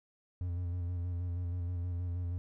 triangle tone with vibrato, 88 Hz, F2, 14 cents sharp, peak -31 dBFS, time 0.41-2.38 s, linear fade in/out 0 ms, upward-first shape square, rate 6.3 Hz, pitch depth 29 cents each way, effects none

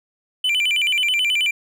triangle tone with vibrato, 2669 Hz, E7, 21 cents sharp, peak -15 dBFS, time 0.44-1.51 s, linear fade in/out 5 ms, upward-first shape square, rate 9.3 Hz, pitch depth 210 cents each way, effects none

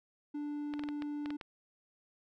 triangle tone, 293.7 Hz, D4, in tune, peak -34 dBFS, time 0.34-1.37 s, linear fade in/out 10 ms
clicks, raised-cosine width 0.3 ms, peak -27 dBFS, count 8, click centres 0.738 / 0.794 / 0.837 / 0.888 / 1.022 / 1.259 / 1.305 / 1.412 s
effects none

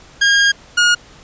sawtooth tone pair in turn, 1623 / 1435.1 Hz, G#6 / F6, -40 / +47 cents, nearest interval major second, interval 213 cents, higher first, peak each -6 dBFS, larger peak neither, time 0.21-0.52 / 0.77-0.95 s, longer first, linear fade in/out 10 ms, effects pink hiss -43 dBFS RMS until 1.23 s + resampled to 16000 Hz

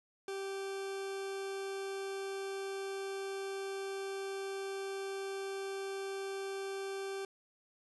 40% pulse tone, 390.3 Hz, G4, 8 cents flat, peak -37 dBFS, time 0.28-7.25 s, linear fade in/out 2 ms, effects resampled to 24000 Hz

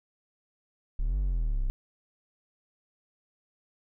triangle exponential two-way sweep, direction up then down, 30.54 to 50.8 to 30.54 Hz, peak -23 dBFS, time 0.99-1.7 s, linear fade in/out 0 ms, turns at 1.17 s, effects none

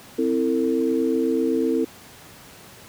sine chord, A minor, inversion first, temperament equal with one note detuned, 261.6 / 329.6 / 451.1 Hz, C4 / E4 / A4, 0 / 0 / +43 cents, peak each -23 / -23 / -23 dBFS, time 0.18-1.85 s, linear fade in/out 10 ms, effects pink hiss -45 dBFS RMS until 2.88 s + high-pass 80 Hz 12 dB/octave

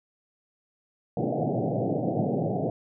pink band-pass noise, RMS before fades -27 dBFS, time 1.17-2.7 s, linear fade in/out 2 ms, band 110 to 770 Hz, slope 96 dB/octave, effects none

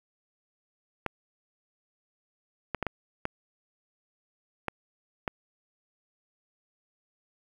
clicks, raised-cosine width 0.5 ms, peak -14 dBFS, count 7, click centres 1.063 / 2.747 / 2.827 / 2.867 / 3.254 / 4.683 / 5.278 s, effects 8-bit

